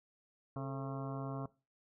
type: harmonic tone with a mistuned harmonic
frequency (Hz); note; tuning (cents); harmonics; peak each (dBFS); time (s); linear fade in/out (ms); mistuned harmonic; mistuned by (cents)
135.2; C#3; -43; 1 / 2 / 3 / 4 / 5 / 6 / 7 / 8 / 9 / 10; -40 / -44 / -49 / -51 / -48 / -55 / -55 / -50 / -57 / -56; 0.56-1.46; 2; 3; +96
effects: noise-tail reverb RT60 0.3 s tail -20 dB re dry